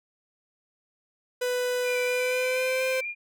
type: tone with pitch glide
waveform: 45% pulse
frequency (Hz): 496.4 to 519.3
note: B4 to C5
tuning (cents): +9 to -13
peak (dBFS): -25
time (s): 1.41-3.01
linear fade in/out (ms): 10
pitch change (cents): +78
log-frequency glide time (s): 2.07-2.81
type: tone with vibrato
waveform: sine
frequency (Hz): 2379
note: D7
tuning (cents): +22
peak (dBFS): -30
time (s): 1.83-3.15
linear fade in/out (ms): 50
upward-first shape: square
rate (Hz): 4.1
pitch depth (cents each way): 22
effects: none